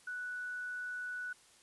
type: tone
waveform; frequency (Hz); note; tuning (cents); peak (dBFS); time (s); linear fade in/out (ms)
sine; 1480; F#6; 0; -38; 0.07-1.33; 5
effects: white hiss -63 dBFS RMS until 1.62 s + resampled to 24000 Hz